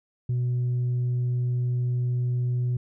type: tone with tanh clipping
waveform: sine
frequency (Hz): 123.47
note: B2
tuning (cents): 0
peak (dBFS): -23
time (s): 0.29-2.77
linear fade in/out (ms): 5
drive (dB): 1
effects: none